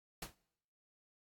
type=noise with exponential decay; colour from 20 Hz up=pink; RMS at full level=-38 dBFS; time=0.22-0.35 s; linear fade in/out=5 ms; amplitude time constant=28 ms; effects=noise-tail reverb RT60 0.8 s tail -24 dB re dry + AAC 64 kbps